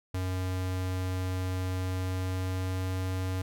square tone with pitch glide, 92.5 to 93.14 Hz, F#2 to F#2, 0 to +12 cents, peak -30 dBFS, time 0.14-3.42 s, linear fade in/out 5 ms, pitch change +12 cents, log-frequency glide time 1.73-2.92 s, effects none

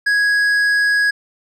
sine tone with tanh clipping, 1661.2 Hz, G#6, in tune, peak -14 dBFS, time 0.06-1.11 s, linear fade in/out 10 ms, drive 8 dB, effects none

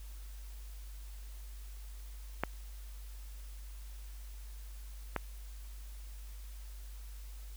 clicks, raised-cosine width 0.5 ms, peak -15 / -17 dBFS, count 2, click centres 2.436 / 5.163 s, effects added 50 Hz sine -44 dBFS peak until 7.56 s + white hiss -59 dBFS RMS until 7.56 s

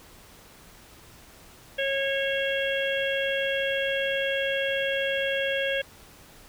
harmonic tone, 547 Hz, C#5, 23 cents flat, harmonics 1 / 3 / 4 / 5 / 6, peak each -27 / -30 / -36 / -33 / -33 dBFS, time 1.78-5.82 s, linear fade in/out 10 ms, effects pink hiss -51 dBFS RMS until 6.48 s

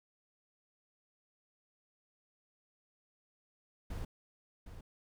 brown noise with echo, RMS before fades -40 dBFS, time 3.9-4.05 s, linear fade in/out 5 ms, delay 760 ms, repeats 1, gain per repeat -9 dB, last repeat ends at 4.81 s, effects none

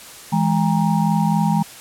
sine tone cluster, 164.6 / 208.5 / 808 / 937 Hz, E3 / G#3 / G#5 / A#5, -2 / +7 / -48 / +9 cents, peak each -18 / -19 / -24 / -24 dBFS, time 0.32-1.63 s, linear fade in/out 10 ms, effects white hiss -39 dBFS RMS until 1.8 s + low-pass 12000 Hz 12 dB/octave

